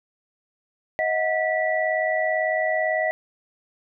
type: tone cluster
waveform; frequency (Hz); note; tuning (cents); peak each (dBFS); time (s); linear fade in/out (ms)
sine; 632 / 730 / 1958; D#5 / F#5 / B6; +27 / -24 / -15; -23 / -27 / -25; 0.99-3.11; 0
effects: none